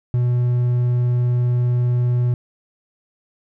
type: tone with vibrato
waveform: triangle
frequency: 122.5 Hz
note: B2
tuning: 14 cents flat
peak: -13 dBFS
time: 0.14-2.34 s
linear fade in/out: 0 ms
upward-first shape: triangle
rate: 20 Hz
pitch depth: 13 cents each way
effects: none